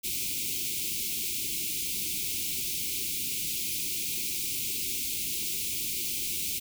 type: band-stop noise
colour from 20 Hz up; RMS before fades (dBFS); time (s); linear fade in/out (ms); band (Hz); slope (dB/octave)
white; -32; 0.03-6.6; 20; 410 to 2200; 96
effects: none